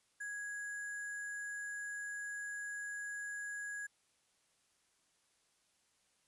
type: tone with sample-and-hold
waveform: sine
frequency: 1661.2 Hz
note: G#6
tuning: in tune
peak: -40 dBFS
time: 0.2-3.87 s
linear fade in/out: 10 ms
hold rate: 8820 Hz
effects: white hiss -75 dBFS RMS until 6.27 s + resampled to 24000 Hz